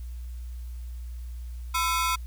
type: ring-modulated tone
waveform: sawtooth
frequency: 1174.7 Hz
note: D6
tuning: in tune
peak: -17 dBFS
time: 1.74-2.16 s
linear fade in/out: 10 ms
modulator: 162 Hz
effects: added 60 Hz sine -34 dBFS peak until 2.26 s + white hiss -59 dBFS RMS until 2.26 s